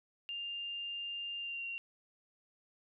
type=tone with pitch glide; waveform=sine; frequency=2800 to 2758 Hz; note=F7 to F7; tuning=+4 to -22 cents; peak=-38 dBFS; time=0.29-1.78 s; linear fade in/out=0 ms; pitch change=-26 cents; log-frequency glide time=1.39-1.65 s; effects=none